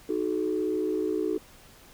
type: chord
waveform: sine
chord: D# diminished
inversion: none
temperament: equal with one note detuned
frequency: 311.1 / 370 / 429.7 Hz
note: D#4 / F#4 / A4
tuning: 0 / 0 / -41 cents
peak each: -29 dBFS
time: 0.09-1.38 s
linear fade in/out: 5 ms
effects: tanh soft clip ceiling -17 dBFS + pink hiss -53 dBFS RMS until 1.93 s